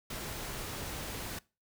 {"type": "noise", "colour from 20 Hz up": "pink", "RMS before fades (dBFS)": -40, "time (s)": [0.1, 1.39], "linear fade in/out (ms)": 5, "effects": ["noise-tail reverb RT60 0.3 s tail -22 dB re dry"]}